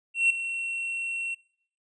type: tone with ADSR envelope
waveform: triangle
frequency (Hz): 2721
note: F7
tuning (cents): -46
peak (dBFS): -15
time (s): 0.14-1.35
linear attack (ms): 160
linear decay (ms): 6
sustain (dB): -12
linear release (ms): 14
effects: noise-tail reverb RT60 0.6 s tail -22 dB re dry + resampled to 22050 Hz